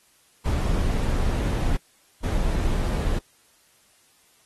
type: noise bursts at uneven times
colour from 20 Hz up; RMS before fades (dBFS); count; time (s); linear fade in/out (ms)
brown; -23; 2; 0.45-1.77 / 2.23-3.19; 10
effects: white hiss -60 dBFS RMS until 4.45 s + AAC 32 kbps